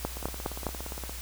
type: two click trains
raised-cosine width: 1 ms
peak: -15 / -24 dBFS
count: 4 / 17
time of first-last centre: 0.05-0.667 / 0.17-1.095 s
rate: 4.86 / 17.3 Hz
effects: added 60 Hz sine -39 dBFS peak until 1.21 s + white hiss -42 dBFS RMS until 1.21 s